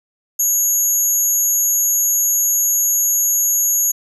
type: tone cluster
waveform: sine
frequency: 6490 / 6910 / 11550 Hz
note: G#8 / A8 / F#9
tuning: -41 / -32 / -43 cents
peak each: -18 dBFS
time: 0.39-3.92 s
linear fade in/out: 10 ms
effects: none